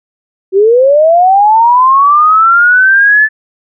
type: linear sweep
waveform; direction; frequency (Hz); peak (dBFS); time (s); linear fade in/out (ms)
sine; up; 370 to 1754; -3; 0.52-3.29; 50
effects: none